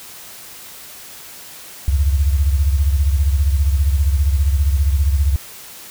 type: beating tone pair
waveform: sine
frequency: 69.1 / 84.1 Hz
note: C#2 / E2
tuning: -5 / +35 cents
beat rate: 15 Hz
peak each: -13 / -20 dBFS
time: 1.88-5.36 s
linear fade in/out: 0 ms
effects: white hiss -37 dBFS RMS until 5.9 s